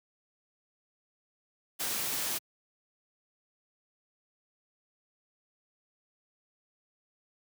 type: noise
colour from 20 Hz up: white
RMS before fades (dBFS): -33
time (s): 1.79-2.39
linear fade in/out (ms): 20
effects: high-pass 100 Hz 12 dB/octave